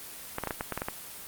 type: clicks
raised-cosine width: 0.5 ms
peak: -15 dBFS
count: 9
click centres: 0.384 / 0.437 / 0.473 / 0.508 / 0.609 / 0.723 / 0.776 / 0.819 / 0.885 s
effects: white hiss -43 dBFS RMS until 1.27 s + Opus 24 kbps